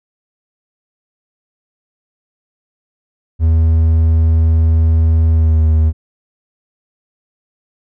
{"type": "tone with pitch glide", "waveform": "triangle", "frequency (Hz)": [80.8, 78.95], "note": ["E2", "D#2"], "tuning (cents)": [-34, 26], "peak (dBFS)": -6, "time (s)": [3.39, 5.93], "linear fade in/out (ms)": 50, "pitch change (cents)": -40, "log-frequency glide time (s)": [5.32, 5.63], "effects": []}